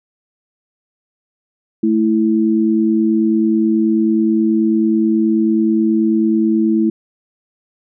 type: tone pair together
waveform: sine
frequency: 219.3 / 328.6 Hz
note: A3 / E4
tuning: -6 / -5 cents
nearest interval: perfect fifth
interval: 701 cents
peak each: -14 dBFS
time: 1.83-6.9 s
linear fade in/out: 5 ms
effects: none